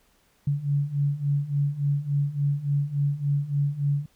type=beating tone pair; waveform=sine; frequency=140.9 / 144.4 Hz; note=C#3 / D3; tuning=+29 / -29 cents; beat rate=3.5 Hz; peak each=-27 / -24 dBFS; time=0.47-4.06 s; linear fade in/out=5 ms; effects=pink hiss -64 dBFS RMS until 4.15 s